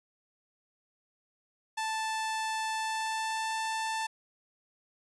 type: tone with pitch glide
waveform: sawtooth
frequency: 880 to 886.1 Hz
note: A5 to A5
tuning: 0 to +12 cents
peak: -27 dBFS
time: 1.77-4.07 s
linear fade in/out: 10 ms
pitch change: +12 cents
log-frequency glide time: 2.73-3.53 s
effects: resampled to 24000 Hz